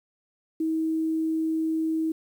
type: tone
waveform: sine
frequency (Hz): 320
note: D#4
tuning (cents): +49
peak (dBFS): -23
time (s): 0.6-2.12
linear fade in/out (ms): 5
effects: 9-bit